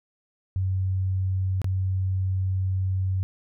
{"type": "tone with dropouts", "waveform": "sine", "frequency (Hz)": 94.3, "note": "F#2", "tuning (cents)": 33, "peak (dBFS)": -22, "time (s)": [0.56, 3.23], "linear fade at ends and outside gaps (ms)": 0, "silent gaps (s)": [1.617, 1.644], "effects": []}